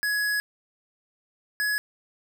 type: tone pair in turn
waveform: square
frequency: 1679 / 1685.6 Hz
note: G#6 / G#6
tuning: +18 / +25 cents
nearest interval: unison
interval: 7 cents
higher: second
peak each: -24 dBFS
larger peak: neither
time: 0.03-0.4 / 1.6-1.78 s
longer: first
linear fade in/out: 0 ms
effects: 9-bit